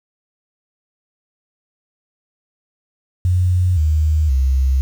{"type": "tone with pitch steps", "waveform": "sine", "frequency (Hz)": [90.4, 77.35, 66.18], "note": ["F#2", "D#2", "C2"], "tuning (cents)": [-40, -10, 20], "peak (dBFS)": -12, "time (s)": [3.25, 4.81], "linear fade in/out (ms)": 0, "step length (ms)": 520, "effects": ["7-bit"]}